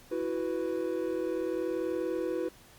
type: chord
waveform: triangle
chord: E suspended second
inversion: none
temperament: equal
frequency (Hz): 329.6 / 370 / 493.9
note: E4 / F#4 / B4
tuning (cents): 0 / 0 / 0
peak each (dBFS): -32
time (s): 0.11-2.49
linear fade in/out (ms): 10
effects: pink hiss -56 dBFS RMS until 2.78 s + Opus 48 kbps